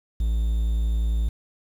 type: tone with quantisation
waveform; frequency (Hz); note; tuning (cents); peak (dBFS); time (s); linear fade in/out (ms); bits
triangle; 55.7; A1; +22; -18; 0.2-1.29; 5; 8
effects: none